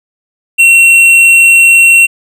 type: tone with tanh clipping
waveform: sine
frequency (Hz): 2726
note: F7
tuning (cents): -43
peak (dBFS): -3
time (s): 0.58-2.07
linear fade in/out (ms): 20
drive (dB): 10
effects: none